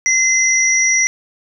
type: tone pair together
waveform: sine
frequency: 2061 / 5829 Hz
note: C7 / F#8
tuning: -27 / -27 cents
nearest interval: octave + tritone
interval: 1800 cents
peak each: -14 dBFS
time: 0.06-1.07 s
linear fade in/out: 0 ms
effects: none